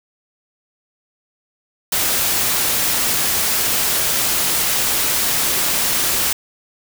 white noise, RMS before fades -18 dBFS, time 1.92-6.33 s, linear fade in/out 5 ms, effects none

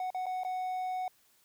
triangle tone with dropouts, 740 Hz, F#5, in tune, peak -30 dBFS, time 0-1.08 s, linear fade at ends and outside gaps 2 ms, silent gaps 0.104-0.146 / 0.258-0.265 / 0.435-0.448 s, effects white hiss -67 dBFS RMS until 1.44 s

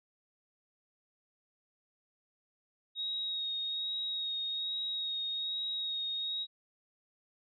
sine tone with vibrato, 3766 Hz, A#7, 17 cents sharp, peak -33 dBFS, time 2.95-6.47 s, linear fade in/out 50 ms, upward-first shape sine, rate 1.2 Hz, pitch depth 20 cents each way, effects none

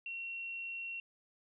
sine tone, 2731 Hz, F7, 39 cents flat, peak -39 dBFS, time 0.06-1 s, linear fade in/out 2 ms, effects none

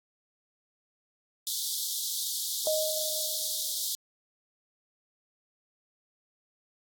pink high-pass noise, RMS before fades -32 dBFS, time 1.47-3.95 s, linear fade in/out 0 ms, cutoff 3400 Hz, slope 96 dB/octave
sine tone with exponential decay, 622.3 Hz, D#5, in tune, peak -24 dBFS, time 2.67-3.87 s, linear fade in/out 1 ms, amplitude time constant 260 ms
effects AAC 64 kbps

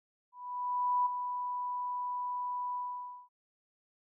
sine tone with ADSR envelope, 987.8 Hz, B5, in tune, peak -25 dBFS, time 0.32-3.29 s, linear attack 740 ms, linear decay 11 ms, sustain -8 dB, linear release 540 ms, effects none

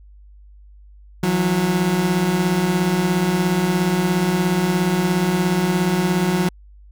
30% pulse beating tone pair, 165.1 / 182.1 Hz, E3 / F#3, +3 / -27 cents, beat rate 17 Hz, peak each -20 / -15 dBFS, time 1.23-6.49 s, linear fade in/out 5 ms, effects added 50 Hz sine -42 dBFS peak until 6.91 s

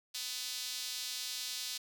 sawtooth tone with high-pass filter, 250.6 Hz, B3, 25 cents sharp, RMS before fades -40 dBFS, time 0.14-1.78 s, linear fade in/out 10 ms, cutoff 4200 Hz, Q 1.8, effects none

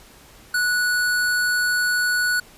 square tone, 1472 Hz, F#6, 9 cents flat, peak -19 dBFS, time 0.54-2.4 s, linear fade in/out 5 ms, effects pink hiss -48 dBFS RMS until 2.57 s + resampled to 32000 Hz

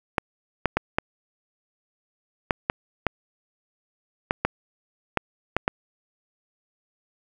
clicks, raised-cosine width 0.5 ms, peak -5 dBFS, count 12, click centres 0.182 / 0.657 / 0.77 / 0.985 / 2.508 / 2.699 / 3.067 / 4.309 / 4.45 / 5.173 / 5.566 / 5.679 s, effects 7-bit

